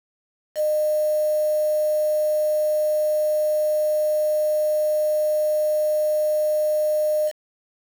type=tone with quantisation; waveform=sine; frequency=610 Hz; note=D#5; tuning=34 cents flat; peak=-18 dBFS; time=0.55-7.32 s; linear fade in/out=50 ms; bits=6; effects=none